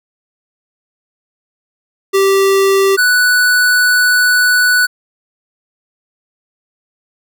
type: tone pair in turn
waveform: square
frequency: 390.2 / 1482.6 Hz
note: G4 / F#6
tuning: -8 / +3 cents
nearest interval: octave + major seventh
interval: 2311 cents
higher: second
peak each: -9 dBFS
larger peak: neither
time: 2.13-2.97 / 2.97-4.87 s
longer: second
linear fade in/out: 20 ms
effects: none